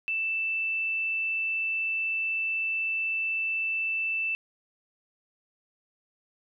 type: tone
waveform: sine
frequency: 2652 Hz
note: E7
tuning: 10 cents sharp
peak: -26 dBFS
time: 0.08-4.35 s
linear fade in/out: 0 ms
effects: none